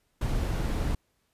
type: noise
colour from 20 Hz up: brown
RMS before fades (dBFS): -28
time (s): 0.21-0.95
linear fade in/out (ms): 5
effects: pink hiss -73 dBFS RMS until 1.33 s + resampled to 32000 Hz